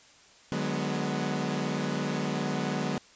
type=chord; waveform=sawtooth; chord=G# half-diminished seventh; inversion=second; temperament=equal with one note detuned; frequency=150.09 / 185 / 207.7 / 246.9 Hz; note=D3 / F#3 / G#3 / B3; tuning=+38 / 0 / 0 / 0 cents; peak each=-30 dBFS; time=0.52-2.98 s; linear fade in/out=0 ms; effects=white hiss -56 dBFS RMS until 3.15 s + resampled to 16000 Hz